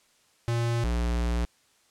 square tone pair in turn, 117.5 / 59.01 Hz, A#2 / A#1, +14 / +22 cents, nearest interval octave, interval 1192 cents, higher first, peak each -25 dBFS, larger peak neither, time 0.48-0.84 / 0.84-1.45 s, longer second, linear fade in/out 0 ms, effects white hiss -64 dBFS RMS until 1.9 s + low-pass 9000 Hz 12 dB/octave

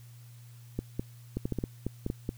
clicks, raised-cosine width 3 ms, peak -18 dBFS, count 11, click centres 0.79 / 0.995 / 1.37 / 1.455 / 1.523 / 1.587 / 1.639 / 1.866 / 2.064 / 2.101 / 2.291 s, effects added 119 Hz sine -48 dBFS peak until 2.37 s + white hiss -61 dBFS RMS until 2.37 s

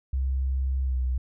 sine tone with pitch glide, 66 to 63.42 Hz, C2 to B1, +16 to +47 cents, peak -23 dBFS, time 0.13-1.18 s, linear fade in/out 5 ms, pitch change -69 cents, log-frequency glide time 0.84-0.97 s, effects none

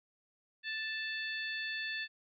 harmonic tone, 880 Hz, A5, in tune, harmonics 2 / 3 / 4 / 5, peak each -38 / -42 / -44 / -46 dBFS, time 0.63-2.08 s, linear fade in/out 50 ms, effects none

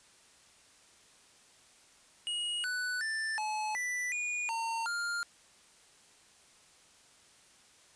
square tone with pitch steps, 2887 / 1489 / 1771 / 857 / 1979 / 2446 / 911 / 1403 Hz, F#7 / F#6 / A6 / A5 / B6 / D#7 / A#5 / F6, -43 / +11 / +11 / -46 / +3 / -30 / -40 / +8 cents, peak -33 dBFS, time 2.27-5.23 s, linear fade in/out 0 ms, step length 370 ms, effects white hiss -61 dBFS RMS until 7.95 s + resampled to 22050 Hz

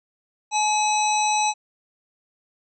harmonic tone with a mistuned harmonic, 850 Hz, G#5, 40 cents sharp, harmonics 1 / 3 / 5 / 7 / 9, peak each -20 / -28 / -30 / -27 / -30 dBFS, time 0.51-1.54 s, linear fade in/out 50 ms, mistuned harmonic 5, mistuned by -120 cents, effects none

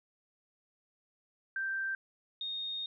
sine tone pair in turn, 1568 / 3700 Hz, G6 / A#7, 0 / -14 cents, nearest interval octave + minor third, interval 1486 cents, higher second, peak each -32 / -35 dBFS, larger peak first, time 1.56-1.95 / 2.41-2.86 s, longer second, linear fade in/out 2 ms, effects none

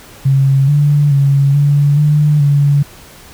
sine tone with pitch steps, 136 / 145.9 / 139.2 / 143.8 / 149.3 / 143 Hz, C#3 / D3 / C#3 / D3 / D3 / D3, -33 / -11 / +8 / -36 / +29 / -46 cents, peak -7 dBFS, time 0.25-2.83 s, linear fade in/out 10 ms, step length 430 ms, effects pink hiss -38 dBFS RMS until 3.33 s

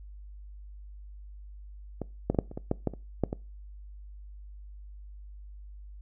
clicks, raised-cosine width 2 ms, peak -19 / -11 / -19 / -9 / -28 / -21 / -12 / -13 / -27 / -11 / -18 dBFS, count 11, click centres 2.017 / 2.3 / 2.347 / 2.388 / 2.514 / 2.575 / 2.714 / 2.873 / 2.937 / 3.237 / 3.329 s, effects noise-tail reverb RT60 0.3 s tail -22 dB re dry + added 50 Hz sine -43 dBFS peak until 6.01 s

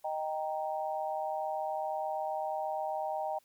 sine chord, Eb major, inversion none, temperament equal, 622.3 / 784 / 932.3 Hz, Eb5 / G5 / Bb5, 0 / 0 / 0 cents, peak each -36 / -35 / -40 dBFS, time 0.04-3.39 s, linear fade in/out 10 ms, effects white hiss -69 dBFS RMS until 3.44 s

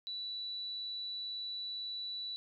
sine tone, 3951 Hz, B7, in tune, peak -38 dBFS, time 0.07-2.36 s, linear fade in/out 0 ms, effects none

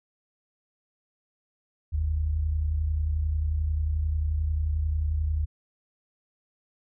sine tone pair together, 45.84 / 77.1 Hz, F#1 / D#2, -15 / -15 cents, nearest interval major sixth, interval 900 cents, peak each -31 / -24 dBFS, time 1.92-5.46 s, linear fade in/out 20 ms, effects none

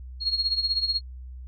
sine tone with tremolo, 4291 Hz, C8, 43 cents sharp, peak -19 dBFS, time 0.2-1.01 s, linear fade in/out 50 ms, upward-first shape triangle, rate 16 Hz, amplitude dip 85%, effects added 63 Hz sine -37 dBFS peak until 1.47 s

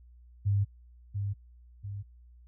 sine tone with echo, 100.5 Hz, G2, 44 cents sharp, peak -23 dBFS, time 0.45-0.65 s, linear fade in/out 20 ms, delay 690 ms, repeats 2, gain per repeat -6 dB, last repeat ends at 2.03 s, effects added 60 Hz sine -52 dBFS peak until 2.47 s

